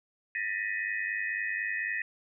sine tone cluster, 1786 / 1890 / 1980 / 2513 Hz, A6 / A#6 / B6 / D#7, +25 / +23 / +4 / +17 cents, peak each -34 / -34 / -38 / -38 dBFS, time 0.35-2.02 s, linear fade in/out 2 ms, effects none

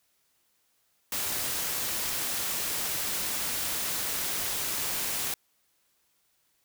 white noise, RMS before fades -31 dBFS, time 1.12-5.34 s, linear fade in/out 2 ms, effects white hiss -71 dBFS RMS until 6.64 s

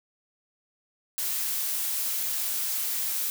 blue noise, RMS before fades -29 dBFS, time 1.18-3.3 s, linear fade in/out 0 ms, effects none

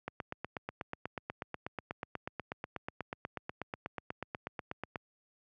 click train, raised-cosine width 0.5 ms, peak -22 dBFS, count 41, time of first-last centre 0.08-4.958 s, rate 8.2 Hz, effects high-pass 80 Hz 12 dB/octave

